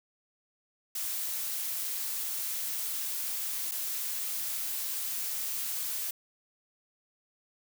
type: noise with dropouts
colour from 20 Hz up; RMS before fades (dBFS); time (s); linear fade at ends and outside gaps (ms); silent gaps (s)
blue; -34; 0.95-6.11; 5; 3.713-3.717
effects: none